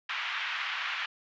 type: band-pass noise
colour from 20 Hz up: white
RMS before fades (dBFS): -34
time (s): 0.09-1.06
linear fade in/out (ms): 5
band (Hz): 1100 to 2900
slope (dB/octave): 24
effects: resampled to 16000 Hz